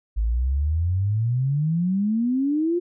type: exponential sweep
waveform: sine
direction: up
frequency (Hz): 51.91 to 358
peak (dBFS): -19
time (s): 0.16-2.8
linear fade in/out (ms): 20
effects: none